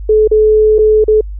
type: tone with dropouts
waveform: sine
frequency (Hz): 430.5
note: A4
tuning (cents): -38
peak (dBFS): -5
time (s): 0.09-1.21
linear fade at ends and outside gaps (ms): 5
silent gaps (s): 0.276-0.313 / 0.784-0.788 / 1.042-1.08
effects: added 50 Hz sine -21 dBFS peak until 1.39 s